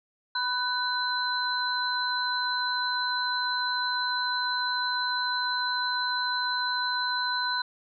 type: tone cluster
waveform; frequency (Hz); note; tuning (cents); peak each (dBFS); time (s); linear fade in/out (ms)
sine; 991 / 1501 / 4053; B5 / F#6 / B7; +6 / +24 / +44; -30; 0.35-7.62; 5
effects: none